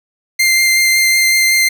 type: tone with vibrato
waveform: sawtooth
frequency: 2093 Hz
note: C7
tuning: in tune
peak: -6 dBFS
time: 0.39-1.69 s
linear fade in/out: 10 ms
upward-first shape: triangle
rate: 5.4 Hz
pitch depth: 11 cents each way
effects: none